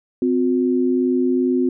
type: tone pair together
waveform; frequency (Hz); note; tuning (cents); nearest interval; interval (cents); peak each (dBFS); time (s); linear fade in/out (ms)
sine; 257.6 / 360; C4 / F#4; -27 / -47; tritone; 580; -17 / -19; 0.22-1.69; 2
effects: none